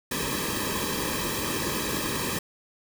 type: noise with comb filter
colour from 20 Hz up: pink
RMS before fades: -29 dBFS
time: 0.11-2.39 s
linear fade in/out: 5 ms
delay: 1.4 ms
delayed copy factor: -0.9
effects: none